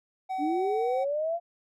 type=tone; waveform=triangle; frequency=756 Hz; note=F#5; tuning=37 cents sharp; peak=-27 dBFS; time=0.29-1.05 s; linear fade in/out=20 ms
type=linear sweep; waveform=sine; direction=up; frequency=277.2 to 697 Hz; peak=-26 dBFS; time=0.38-1.4 s; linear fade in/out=50 ms
effects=none